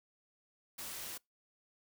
white noise, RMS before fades -44 dBFS, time 0.78-1.18 s, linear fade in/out 10 ms, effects noise-tail reverb RT60 0.2 s tail -26 dB re dry

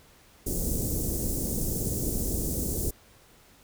pink band-stop noise, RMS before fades -29 dBFS, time 0.46-2.91 s, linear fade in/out 10 ms, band 460 to 6900 Hz, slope 24 dB/octave, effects pink hiss -57 dBFS RMS until 3.63 s

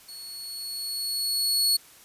sawtooth tone with level ramp, 4375 Hz, C#8, 24 cents flat, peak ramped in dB -37 to -16 dBFS, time 0.08-1.77 s, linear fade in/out 10 ms, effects white hiss -52 dBFS RMS until 2.04 s + resampled to 32000 Hz

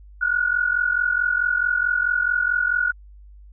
sine tone pair together, 1435.4 / 1480 Hz, F6 / F#6, +47 / 0 cents, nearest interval minor second, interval 53 cents, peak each -21 dBFS, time 0.21-2.92 s, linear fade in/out 10 ms, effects added 50 Hz sine -42 dBFS peak until 3.52 s

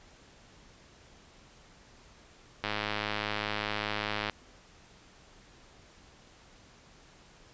click train, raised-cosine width 0.3 ms, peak -15 dBFS, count 175, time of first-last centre 2.64-4.297 s, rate 105 Hz, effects pink hiss -57 dBFS RMS until 7.53 s + resampled to 16000 Hz

